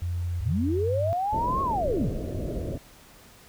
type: tone with pitch glide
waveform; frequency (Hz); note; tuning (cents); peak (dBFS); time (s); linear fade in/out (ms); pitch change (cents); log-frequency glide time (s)
sine; 87.31 to 98; F2 to G2; 0 to 0; -26; 0.02-1.13; 0; +200; 0.81-0.93
type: linear two-way sweep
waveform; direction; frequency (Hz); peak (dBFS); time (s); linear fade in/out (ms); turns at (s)
sine; up then down; 58.3 to 1108.7 to 67.9; -24; 0.4-2.1; 10; 1.62
type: low-pass noise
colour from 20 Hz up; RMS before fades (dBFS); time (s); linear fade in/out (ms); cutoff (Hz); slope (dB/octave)
pink; -31; 1.32-2.78; 10; 660; 96
effects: pink hiss -52 dBFS RMS until 3.48 s